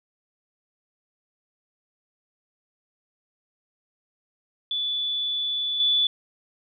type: tone with level steps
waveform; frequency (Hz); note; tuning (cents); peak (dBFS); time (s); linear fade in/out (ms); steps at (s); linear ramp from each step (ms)
sine; 3463; A7; -28; -24 / -18; 4.71-6.07; 2; 5.8; 2
effects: none